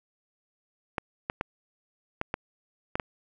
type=clicks; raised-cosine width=0.5 ms; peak=-13 dBFS; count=7; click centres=0.982 / 1.299 / 1.411 / 2.214 / 2.341 / 2.955 / 2.998 s; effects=none